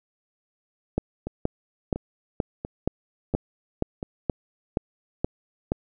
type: two click trains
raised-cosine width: 2 ms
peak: -9 / -17 dBFS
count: 11 / 5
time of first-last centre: 0.98-5.719 / 1.27-4.029 s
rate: 2.11 / 1.45 Hz
effects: none